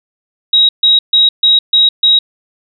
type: tone bursts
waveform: sine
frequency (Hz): 3815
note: A#7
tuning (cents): +39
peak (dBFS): -5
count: 6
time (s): 0.53-2.19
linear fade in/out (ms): 5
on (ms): 160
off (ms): 140
effects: none